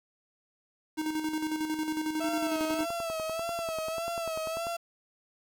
square tone with tremolo, 311.1 Hz, D#4, in tune, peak -29 dBFS, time 0.97-2.86 s, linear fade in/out 20 ms, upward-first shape square, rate 11 Hz, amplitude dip 45%
35% pulse tone with vibrato, 658 Hz, E5, 3 cents flat, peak -30 dBFS, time 2.2-4.77 s, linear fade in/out 10 ms, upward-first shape sine, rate 1.7 Hz, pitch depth 62 cents each way
click train, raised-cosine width 1 ms, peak -26 dBFS, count 22, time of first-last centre 2.61-4.669 s, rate 10.2 Hz
effects 9-bit

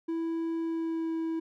triangle tone with pitch glide, 329.4 to 325.8 Hz, E4 to E4, -1 to -20 cents, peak -27 dBFS, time 0.08-1.4 s, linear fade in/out 10 ms, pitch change -19 cents, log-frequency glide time 0.6-1.14 s, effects none

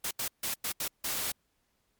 white noise bursts at uneven times, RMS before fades -33 dBFS, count 6, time 0.04-0.11 / 0.19-0.28 / 0.43-0.54 / 0.64-0.72 / 0.8-0.88 / 1.04-1.32 s, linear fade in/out 5 ms, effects pink hiss -75 dBFS RMS until 1.99 s + MP3 96 kbps

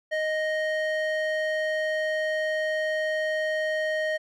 square tone with band-pass filter, 622.3 Hz, D#5, in tune, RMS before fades -27 dBFS, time 0.11-4.18 s, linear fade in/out 20 ms, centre 1300 Hz, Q 4.3, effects none

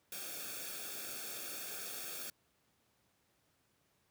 white noise with comb filter, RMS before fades -44 dBFS, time 0.12-2.3 s, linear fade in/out 2 ms, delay 1 ms, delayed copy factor -0.75, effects pink hiss -75 dBFS RMS until 4.1 s + high-pass 80 Hz 12 dB/octave

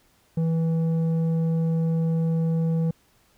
square tone with low-pass filter, 163.5 Hz, E3, 14 cents flat, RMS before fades -23 dBFS, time 0.37-2.91 s, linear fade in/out 5 ms, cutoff 380 Hz, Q 1.1, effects pink hiss -62 dBFS RMS until 3.37 s

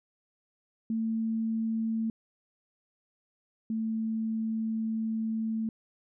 sine tone pair in turn, 223.9 / 222.2 Hz, A3 / A3, +30 / +17 cents, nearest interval unison, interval 13 cents, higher first, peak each -27 / -28 dBFS, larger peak first, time 0.9-2.1 / 3.7-5.69 s, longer second, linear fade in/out 2 ms, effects none

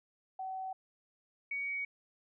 sine tone pair in turn, 758 / 2249 Hz, F#5 / C#7, +42 / +24 cents, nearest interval octave + perfect fifth, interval 1882 cents, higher second, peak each -37 / -34 dBFS, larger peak second, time 0.39-0.73 / 1.51-1.85 s, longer neither, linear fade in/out 5 ms, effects none

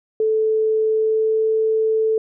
sine tone with pitch glide, 437.4 to 440.2 Hz, A4 to A4, -10 to +1 cents, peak -15 dBFS, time 0.2-2.18 s, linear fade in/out 2 ms, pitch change +11 cents, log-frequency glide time 0.88-1.48 s, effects none

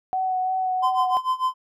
sine tone with vibrato, 747 Hz, F#5, 16 cents sharp, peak -21 dBFS, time 0.13-1.17 s, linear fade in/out 0 ms, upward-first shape sine, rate 2.9 Hz, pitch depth 16 cents each way
triangle tone with tremolo, 1028 Hz, C6, 31 cents flat, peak -16 dBFS, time 0.82-1.54 s, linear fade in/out 20 ms, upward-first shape sine, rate 6.7 Hz, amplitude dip 90%
effects none

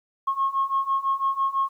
sine beating tone pair, 1082 / 1088 Hz, C#6 / C#6, -42 / -33 cents, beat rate 6 Hz, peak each -25 / -23 dBFS, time 0.27-1.69 s, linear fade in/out 10 ms, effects tanh soft clip ceiling -14 dBFS + 10-bit

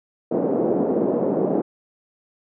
white band-pass noise, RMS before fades -21 dBFS, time 0.31-1.62 s, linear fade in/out 10 ms, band 190 to 540 Hz, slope 24 dB/octave, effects none

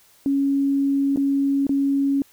sine tone with dropouts, 277.2 Hz, C#4, in tune, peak -17 dBFS, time 0.26-2.22 s, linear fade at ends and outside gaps 1 ms, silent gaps 1.161-1.173 / 1.668-1.693 s, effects white hiss -55 dBFS RMS until 2.32 s

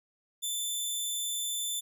15% pulse tone, 3531 Hz, A7, 5 cents sharp, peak -24 dBFS, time 0.42-1.81 s, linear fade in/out 20 ms, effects none

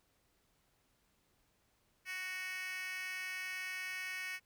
10% pulse tone with high-pass filter, 370.2 Hz, F#4, 1 cent sharp, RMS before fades -42 dBFS, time 2.05-4.4 s, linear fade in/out 50 ms, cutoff 2100 Hz, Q 3.2, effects pink hiss -75 dBFS RMS until 4.45 s

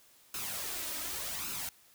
white noise with flanger, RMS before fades -38 dBFS, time 0.34-1.69 s, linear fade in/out 2 ms, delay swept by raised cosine 0.75 to 3.25 ms, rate 0.87 Hz, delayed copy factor +0.55, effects white hiss -62 dBFS RMS until 1.94 s

